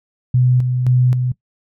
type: tone with tremolo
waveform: sine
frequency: 125.7 Hz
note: B2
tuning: 31 cents sharp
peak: -10 dBFS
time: 0.34-1.32 s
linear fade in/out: 5 ms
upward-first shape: square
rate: 1.9 Hz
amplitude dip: 45%
effects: noise-tail reverb RT60 0.1 s tail -19 dB re dry